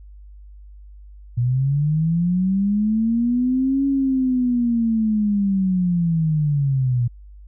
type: linear two-way sweep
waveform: sine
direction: up then down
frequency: 118.1 to 277.2 to 118.1 Hz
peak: -16 dBFS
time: 1.37-7.08 s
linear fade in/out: 10 ms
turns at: 3.86 s
effects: added 50 Hz sine -39 dBFS peak until 7.47 s